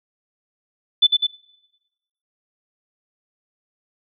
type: tone with echo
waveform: sine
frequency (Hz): 3500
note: A7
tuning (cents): -10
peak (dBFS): -9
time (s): 1.02-1.07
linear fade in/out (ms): 10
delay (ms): 100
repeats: 2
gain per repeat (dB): -3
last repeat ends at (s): 1.27
effects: noise-tail reverb RT60 1.0 s tail -22 dB re dry